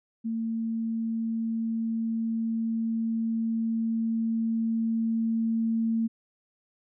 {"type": "tone with level ramp", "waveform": "sine", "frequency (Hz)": 226.2, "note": "A3", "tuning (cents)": 48, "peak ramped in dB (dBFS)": [-27, -23], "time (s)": [0.24, 6.08], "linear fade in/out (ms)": 20, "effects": []}